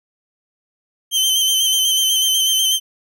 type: tone with vibrato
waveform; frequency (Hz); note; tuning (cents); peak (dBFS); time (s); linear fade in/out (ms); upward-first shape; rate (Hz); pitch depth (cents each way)
sawtooth; 3103; G7; -18; -11; 1.11-2.8; 50; square; 8.1; 25
effects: none